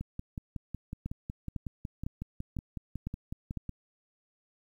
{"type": "two click trains", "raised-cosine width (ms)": 5, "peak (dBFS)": [-24, -22], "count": [21, 6], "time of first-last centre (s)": [[0.01, 3.693], [1.06, 3.573]], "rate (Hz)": [5.43, 1.99], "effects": ["10-bit"]}